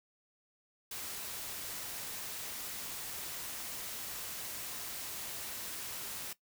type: noise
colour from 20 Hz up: white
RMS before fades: -42 dBFS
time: 0.91-6.33 s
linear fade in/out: 5 ms
effects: noise-tail reverb RT60 0.1 s tail -17 dB re dry